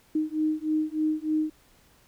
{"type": "beating tone pair", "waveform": "sine", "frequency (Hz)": [308.4, 311.7], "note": ["D#4", "D#4"], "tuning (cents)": [-15, 3], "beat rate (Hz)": 3.3, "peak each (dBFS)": -27, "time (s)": [0.15, 1.5], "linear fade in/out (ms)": 5, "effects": ["pink hiss -60 dBFS RMS until 2.07 s"]}